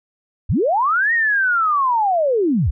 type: linear two-way sweep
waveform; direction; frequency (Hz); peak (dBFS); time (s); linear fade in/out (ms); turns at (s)
sine; up then down; 46.25 to 1895 to 46.25; -14; 0.49-2.71; 10; 1.13
effects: none